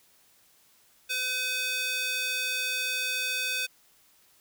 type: tone with high-pass filter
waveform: square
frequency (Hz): 507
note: B4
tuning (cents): +45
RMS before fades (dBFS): -30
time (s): 1.09-3.67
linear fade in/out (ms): 20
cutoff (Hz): 2400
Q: 1.6
effects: white hiss -62 dBFS RMS until 4.4 s